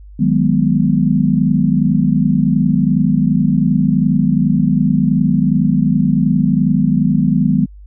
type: chord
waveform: sine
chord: G# minor seventh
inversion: second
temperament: equal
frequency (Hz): 155.56 / 185 / 207.7 / 246.9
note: D#3 / F#3 / G#3 / B3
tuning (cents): 0 / 0 / 0 / 0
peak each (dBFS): -16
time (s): 0.19-7.66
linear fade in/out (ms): 10
effects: added 50 Hz sine -34 dBFS peak until 7.86 s